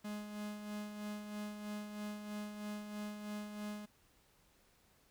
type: tone with tremolo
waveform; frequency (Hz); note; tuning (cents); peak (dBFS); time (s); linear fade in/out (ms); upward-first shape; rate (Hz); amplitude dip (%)
45% pulse; 209.1; G#3; +12; -40; 0.04-3.86; 10; sine; 3.1; 50
effects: pink hiss -70 dBFS RMS until 5.1 s